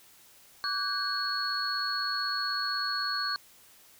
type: tone cluster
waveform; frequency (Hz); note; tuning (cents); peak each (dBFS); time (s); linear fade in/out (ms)
sine; 1150 / 1494 / 1610 / 4343; D6 / F#6 / G6 / C#8; -37 / +16 / +46 / -36; -34 / -36 / -37 / -31; 0.64-3.36; 0
effects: white hiss -57 dBFS RMS until 3.99 s